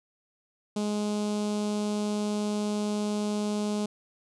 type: tone with notch filter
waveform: sawtooth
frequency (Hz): 208.8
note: G#3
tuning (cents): +10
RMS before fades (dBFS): -29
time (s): 0.76-3.86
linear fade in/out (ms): 5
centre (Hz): 1800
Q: 0.68
effects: resampled to 22050 Hz